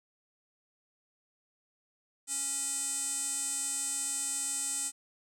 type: tone with band-pass filter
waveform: square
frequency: 277.2 Hz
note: C#4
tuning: in tune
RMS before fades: -34 dBFS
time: 2.27-4.92 s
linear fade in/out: 50 ms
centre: 8100 Hz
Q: 8.2
effects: none